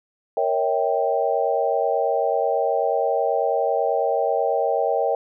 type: chord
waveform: sine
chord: A# diminished seventh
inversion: none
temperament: equal with one note detuned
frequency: 466.2 / 554.4 / 644.6 / 784 Hz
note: A#4 / C#5 / E5 / G5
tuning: 0 / 0 / -39 / 0 cents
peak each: -24 dBFS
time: 0.37-5.15 s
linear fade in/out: 2 ms
effects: none